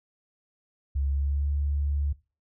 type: tone with pitch glide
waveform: sine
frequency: 69.3 to 71.74 Hz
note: C#2 to D2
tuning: 0 to -40 cents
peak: -24 dBFS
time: 0.95-2.13 s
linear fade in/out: 10 ms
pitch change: +60 cents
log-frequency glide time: 1.08-1.49 s
effects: noise-tail reverb RT60 0.3 s tail -19 dB re dry